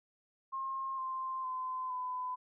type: tone with pitch steps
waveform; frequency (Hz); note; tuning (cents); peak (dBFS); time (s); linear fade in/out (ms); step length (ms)
sine; 1069 / 1047.6 / 1026.6 / 1006.1; C6 / C6 / C6 / B5; +37 / +2 / -33 / +32; -35; 0.52-2.36; 20; 460
effects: none